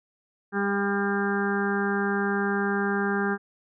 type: harmonic tone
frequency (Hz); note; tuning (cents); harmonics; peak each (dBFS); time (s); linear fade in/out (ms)
200; G3; +35; 1 / 2 / 4 / 5 / 6 / 7 / 8 / 9; -27 / -28 / -33 / -40 / -35 / -35 / -30 / -43; 0.52-3.38; 50
effects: none